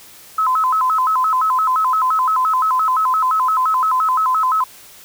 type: tone with vibrato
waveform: sine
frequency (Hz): 1148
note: D6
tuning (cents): -40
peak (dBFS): -13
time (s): 0.38-4.64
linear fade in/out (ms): 5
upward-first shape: square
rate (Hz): 5.8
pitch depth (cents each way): 200
effects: white hiss -42 dBFS RMS until 5.04 s